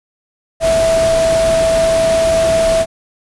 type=tone in noise; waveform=sine; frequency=655 Hz; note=E5; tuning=11 cents flat; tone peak=-10 dBFS; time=0.6-2.86 s; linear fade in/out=50 ms; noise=pink; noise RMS=-21 dBFS; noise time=0.6-2.86 s; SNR=+8 dB; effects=resampled to 24000 Hz